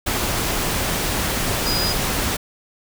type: tone in noise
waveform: sine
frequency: 4936 Hz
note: D#8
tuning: 15 cents flat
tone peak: -22 dBFS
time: 1.66-1.93 s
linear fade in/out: 10 ms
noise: pink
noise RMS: -22 dBFS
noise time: 0.06-2.37 s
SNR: -3 dB
effects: none